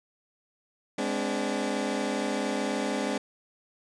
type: tone cluster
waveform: 20% pulse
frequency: 207.1 / 255.4 / 288.4 Hz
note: G#3 / C4 / D4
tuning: -5 / -42 / -31 cents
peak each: -27 dBFS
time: 0.98-3.18 s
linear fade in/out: 5 ms
effects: resampled to 22050 Hz